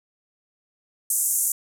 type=band-pass noise; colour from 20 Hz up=white; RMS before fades=-23 dBFS; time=1.1-1.52 s; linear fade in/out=2 ms; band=6800 to 13000 Hz; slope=48 dB/octave; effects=none